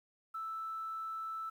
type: tone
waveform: sine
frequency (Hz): 1318.5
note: E6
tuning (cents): 0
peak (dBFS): -37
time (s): 0.34-1.5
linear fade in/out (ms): 10
effects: tanh soft clip ceiling -33 dBFS + 11-bit